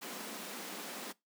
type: high-pass noise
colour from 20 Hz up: pink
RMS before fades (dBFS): -44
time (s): 0.01-1.13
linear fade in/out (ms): 20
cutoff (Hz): 180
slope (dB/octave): 96
effects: noise-tail reverb RT60 0.2 s tail -22 dB re dry